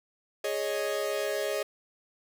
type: chord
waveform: 45% pulse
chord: Ab suspended fourth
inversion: none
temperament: equal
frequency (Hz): 415.3 / 554.4 / 622.3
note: Ab4 / Db5 / Eb5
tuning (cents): 0 / 0 / 0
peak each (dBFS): -33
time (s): 0.44-1.63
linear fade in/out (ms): 5
effects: none